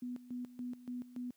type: tone with tremolo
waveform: sine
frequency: 246.9 Hz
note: B3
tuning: in tune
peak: -38 dBFS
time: 0.02-1.31 s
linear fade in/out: 5 ms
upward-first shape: square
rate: 3.5 Hz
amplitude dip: 80%
effects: white hiss -74 dBFS RMS until 1.36 s + high-pass 100 Hz 12 dB/octave